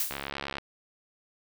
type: noise with exponential decay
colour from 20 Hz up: blue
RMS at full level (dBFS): -26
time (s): 0-0.3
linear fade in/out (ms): 1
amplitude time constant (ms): 64
type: click train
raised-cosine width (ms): 0.3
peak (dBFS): -17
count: 34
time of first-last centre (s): 0.11-0.583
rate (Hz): 69.7
effects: none